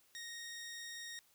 15% pulse tone, 1864.7 Hz, A#6, in tune, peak -39 dBFS, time 0.15-1.19 s, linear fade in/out 0 ms, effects white hiss -70 dBFS RMS until 1.34 s

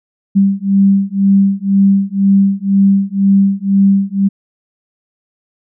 sine beating tone pair, 195.6 / 197.6 Hz, G3 / G3, -4 / +14 cents, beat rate 2 Hz, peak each -11 dBFS, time 0.35-4.29 s, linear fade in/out 20 ms, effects none

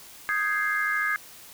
sine chord, Ab major seventh, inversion second, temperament equal, 1244.5 / 1568 / 1661.2 / 2093 Hz, Eb6 / G6 / Ab6 / C7, 0 / 0 / 0 / 0 cents, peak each -30 / -32 / -26 / -30 dBFS, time 0.29-1.16 s, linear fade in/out 0 ms, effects white hiss -47 dBFS RMS until 1.53 s

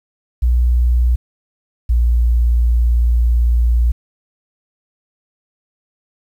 sine tone pair in turn, 60.5 / 58.95 Hz, B1 / A#1, -35 / +20 cents, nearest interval unison, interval 45 cents, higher first, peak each -10 / -10 dBFS, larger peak neither, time 0.42-1.16 / 1.89-3.92 s, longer second, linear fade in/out 10 ms, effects 8-bit

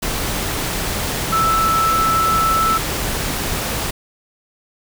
sine tone in noise, 1318 Hz, E6, 1 cent flat, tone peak -14 dBFS, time 1.32-2.78 s, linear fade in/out 10 ms, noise pink, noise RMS -22 dBFS, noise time 0.02-3.91 s, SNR +5 dB, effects none

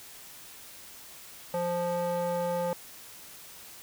square tone with band-pass filter, 174.61 Hz, F3, in tune, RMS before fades -30 dBFS, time 1.54-2.73 s, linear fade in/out 0 ms, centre 660 Hz, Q 4.2, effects white hiss -48 dBFS RMS until 3.82 s

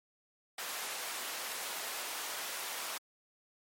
pink high-pass noise, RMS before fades -40 dBFS, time 0.58-2.98 s, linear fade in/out 5 ms, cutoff 730 Hz, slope 12 dB/octave, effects MP3 64 kbps

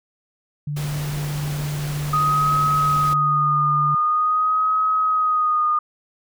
sine tone, 146.83 Hz, D3, in tune, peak -23 dBFS, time 0.67-3.95 s, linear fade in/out 5 ms
pink noise, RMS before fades -33 dBFS, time 0.76-3.14 s, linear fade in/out 10 ms
sine tone with vibrato, 1244.5 Hz, D#6, in tune, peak -16 dBFS, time 2.13-5.79 s, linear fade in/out 5 ms, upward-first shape sine, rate 0.46 Hz, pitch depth 37 cents each way
effects none

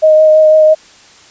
sine tone with vibrato, 622.3 Hz, D#5, in tune, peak -3 dBFS, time 0.02-0.75 s, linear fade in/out 20 ms, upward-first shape triangle, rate 6 Hz, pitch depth 16 cents each way, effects white hiss -41 dBFS RMS until 1.3 s + resampled to 16000 Hz

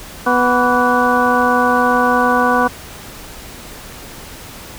harmonic tone with a mistuned harmonic, 246.9 Hz, B3, in tune, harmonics 1 / 2 / 3 / 4 / 5 / 6, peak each -18 / -18 / -18 / -18 / -18 / -18 dBFS, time 0.26-2.68 s, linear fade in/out 10 ms, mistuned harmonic 5, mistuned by -120 cents, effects pink hiss -34 dBFS RMS until 4.78 s

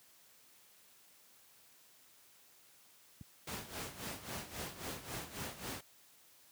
click, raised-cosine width 5 ms, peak -35 dBFS, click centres 3.212 s
pink noise with tremolo, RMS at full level -41 dBFS, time 3.47-5.81 s, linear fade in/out 5 ms, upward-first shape sine, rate 3.7 Hz, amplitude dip 75%
effects white hiss -64 dBFS RMS until 6.51 s + high-pass 80 Hz 12 dB/octave

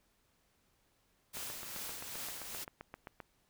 white noise with tremolo, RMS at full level -42 dBFS, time 1.33-2.65 s, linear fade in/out 20 ms, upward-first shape triangle, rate 2.5 Hz, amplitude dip 45%
click train, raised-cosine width 0.5 ms, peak -30 dBFS, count 15, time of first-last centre 1.37-3.202 s, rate 7.64 Hz
effects pink hiss -74 dBFS RMS until 3.49 s

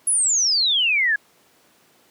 sine exponential sweep, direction down, 10850 to 1646 Hz, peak -16 dBFS, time 0.07-1.16 s, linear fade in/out 5 ms, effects pink hiss -57 dBFS RMS until 2.1 s + high-pass 200 Hz 12 dB/octave

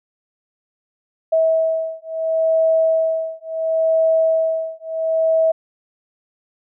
sine beating tone pair, 646 / 646.72 Hz, E5 / E5, -35 / -33 cents, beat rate 0.72 Hz, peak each -18 dBFS, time 1.32-5.52 s, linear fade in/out 10 ms, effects none

